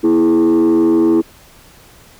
sine tone with frequency modulation, 329.6 Hz, E4, in tune, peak -6 dBFS, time 0.03-1.22 s, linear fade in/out 20 ms, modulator 87.4 Hz, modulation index 0.71, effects tanh soft clip ceiling -8 dBFS + pink hiss -44 dBFS RMS until 2.19 s

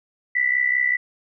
sine tone with amplitude modulation, 1977 Hz, B6, 1 cent sharp, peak -14 dBFS, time 0.35-0.97 s, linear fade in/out 10 ms, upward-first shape sine, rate 65.1 Hz, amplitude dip 75%, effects none

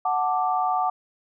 sine chord, D major, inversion first, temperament equal, 740 / 880 / 1174.7 Hz, F#5 / A5 / D6, 0 / 0 / 0 cents, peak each -23 / -27 / -26 dBFS, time 0.05-0.9 s, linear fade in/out 5 ms, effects none

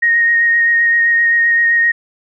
sine tone with vibrato, 1864.7 Hz, A#6, in tune, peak -9 dBFS, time 0.02-1.92 s, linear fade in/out 10 ms, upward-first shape sine, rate 7.7 Hz, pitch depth 14 cents each way, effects none

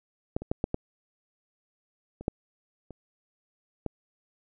clicks, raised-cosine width 2 ms, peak -14 / -25 / -13 / -12 / -14 / -27 / -12 / -29 / -17 dBFS, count 9, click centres 0.365 / 0.42 / 0.515 / 0.641 / 0.744 / 2.21 / 2.281 / 2.907 / 3.863 s, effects none

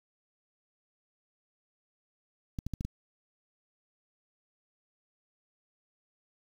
clicks, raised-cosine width 5 ms, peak -22 dBFS, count 5, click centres 2.588 / 2.666 / 2.737 / 2.809 / 2.85 s, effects 8-bit

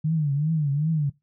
sine tone with vibrato, 150.3 Hz, D3, 40 cents sharp, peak -20 dBFS, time 0.04-1.1 s, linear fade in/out 10 ms, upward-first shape triangle, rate 2.6 Hz, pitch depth 160 cents each way, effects noise-tail reverb RT60 0.2 s tail -21 dB re dry

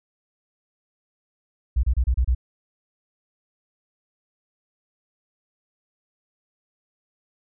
sine tone bursts, 61.74 Hz, B1, in tune, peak -16 dBFS, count 6, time 1.76-2.349 s, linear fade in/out 10 ms, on 74 ms, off 29 ms, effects none

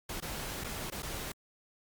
pink noise with dropouts, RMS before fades -39 dBFS, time 0.09-1.32 s, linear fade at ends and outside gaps 5 ms, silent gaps 0.203-0.222 / 0.639-0.643 / 0.902-0.92 / 1.023-1.029 s, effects Opus 48 kbps

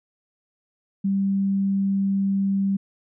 sine tone, 196 Hz, G3, in tune, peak -19 dBFS, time 1.04-2.77 s, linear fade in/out 10 ms, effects none

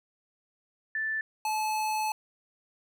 sine / square tone pair in turn, 1760 / 862.9 Hz, A6 / A5, 0 / -34 cents, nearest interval octave, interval 1234 cents, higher first, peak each -28 dBFS, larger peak neither, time 0.95-1.21 / 1.45-2.12 s, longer second, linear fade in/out 2 ms, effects none

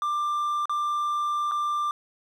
triangle tone with dropouts, 1186 Hz, D6, 17 cents sharp, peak -22 dBFS, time 0.02-1.91 s, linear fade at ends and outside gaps 1 ms, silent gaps 0.656-0.695 / 1.513-1.518 s, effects none

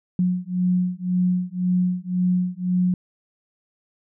sine beating tone pair, 180 / 181.9 Hz, F#3 / F#3, -47 / -29 cents, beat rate 1.9 Hz, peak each -22 dBFS, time 0.19-2.94 s, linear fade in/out 2 ms, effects none

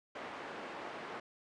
pink band-pass noise, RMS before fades -45 dBFS, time 0.15-1.2 s, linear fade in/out 5 ms, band 360 to 2000 Hz, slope 12 dB/octave, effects resampled to 22050 Hz

